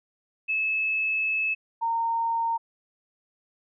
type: tone pair in turn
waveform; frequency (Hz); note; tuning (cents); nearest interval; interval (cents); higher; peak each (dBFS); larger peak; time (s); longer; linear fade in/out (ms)
sine; 2600 / 919.2; E7 / A#5; -24 / -25; octave + tritone; 1801; first; -23; neither; 0.48-1.55 / 1.81-2.58; first; 20
effects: none